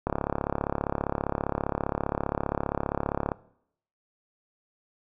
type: click train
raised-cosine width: 1 ms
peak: -12 dBFS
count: 115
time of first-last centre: 0.07-3.318 s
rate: 35.1 Hz
effects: noise-tail reverb RT60 0.7 s tail -20 dB re dry